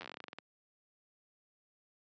slowing click train, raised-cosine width 0.3 ms, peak -28 dBFS, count 15, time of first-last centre 0.01-0.386 s, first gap 10 ms, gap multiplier 1.14, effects high-pass 200 Hz 12 dB/octave + resampled to 16000 Hz

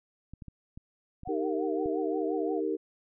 clicks, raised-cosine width 5 ms, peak -31 dBFS, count 7, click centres 0.336 / 0.422 / 0.483 / 0.775 / 1.234 / 1.276 / 1.859 s
sine tone with vibrato, 704 Hz, F5, 14 cents sharp, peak -37 dBFS, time 1.25-2.61 s, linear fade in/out 20 ms, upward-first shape triangle, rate 5.7 Hz, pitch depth 160 cents each way
sine chord, Eb major, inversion none, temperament equal with one note detuned, 311.1 / 392 / 461.3 Hz, Eb4 / G4 / Bb4, 0 / 0 / -18 cents, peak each -32 dBFS, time 1.28-2.77 s, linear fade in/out 20 ms
effects none

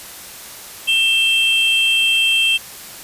triangle tone pair together, 2672 / 3178 Hz, E7 / G7, +23 / +23 cents, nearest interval minor third, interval 300 cents, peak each -14 dBFS, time 0.87-2.58 s, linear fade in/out 20 ms, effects white hiss -35 dBFS RMS until 3.03 s + resampled to 32000 Hz

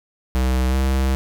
square tone with pitch glide, 64.2 to 66.08 Hz, C2 to C2, -32 to +18 cents, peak -17 dBFS, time 0.35-1.15 s, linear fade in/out 0 ms, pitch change +50 cents, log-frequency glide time 0.69-0.75 s, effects none

